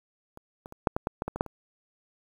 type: clicks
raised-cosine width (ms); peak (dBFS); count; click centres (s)
1; -30 / -27 / -29 / -7 / -13 / -13 / -15 / -17 / -20 / -9 / -26; 11; 0.374 / 0.659 / 0.724 / 0.872 / 0.965 / 1.071 / 1.221 / 1.28 / 1.36 / 1.409 / 1.463
effects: 8-bit